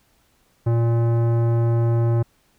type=tone with tanh clipping; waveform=sine; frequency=116.54 Hz; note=A#2; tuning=in tune; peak=-18 dBFS; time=0.66-2.23 s; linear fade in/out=10 ms; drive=16 dB; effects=pink hiss -62 dBFS RMS until 2.58 s